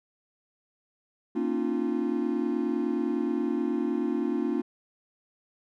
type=tone cluster; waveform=triangle; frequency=234.1 / 274.4 / 304 / 350.8 Hz; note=A#3 / C#4 / D#4 / F4; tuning=+8 / -17 / -40 / +8 cents; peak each=-29 dBFS; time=1.35-4.62 s; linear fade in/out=10 ms; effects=none